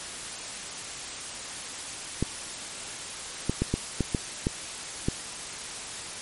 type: clicks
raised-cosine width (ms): 3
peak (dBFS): -11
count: 8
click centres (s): 2.226 / 3.496 / 3.62 / 3.74 / 4.007 / 4.148 / 4.469 / 5.085
effects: white hiss -37 dBFS RMS until 6.21 s + MP3 48 kbps